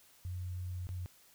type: tone with dropouts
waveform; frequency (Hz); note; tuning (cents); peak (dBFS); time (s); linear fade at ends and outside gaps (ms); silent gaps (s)
sine; 90.4; F#2; -40; -37; 0.25-1.06; 0; 0.87-0.89
effects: white hiss -63 dBFS RMS until 1.34 s